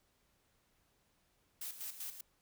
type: noise with tremolo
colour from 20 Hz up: blue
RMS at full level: -43 dBFS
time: 1.61-2.21 s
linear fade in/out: 5 ms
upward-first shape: square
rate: 5.1 Hz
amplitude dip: 65%
effects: pink hiss -75 dBFS RMS until 2.41 s